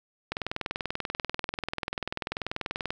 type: click train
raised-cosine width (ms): 0.3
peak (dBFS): -14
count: 54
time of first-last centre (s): 0.32-2.905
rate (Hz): 20.5
effects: none